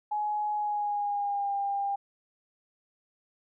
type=tone with pitch glide; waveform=sine; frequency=840 to 799.8 Hz; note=G#5 to G5; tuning=+19 to +35 cents; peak=-27 dBFS; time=0.11-1.96 s; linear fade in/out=10 ms; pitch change=-84 cents; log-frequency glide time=0.54-1.54 s; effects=none